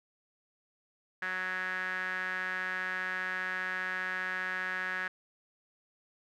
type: tone with band-pass filter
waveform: sawtooth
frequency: 185 Hz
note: F#3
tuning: in tune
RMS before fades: -35 dBFS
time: 1.22-5.08 s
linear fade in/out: 5 ms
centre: 1700 Hz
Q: 7.2
effects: none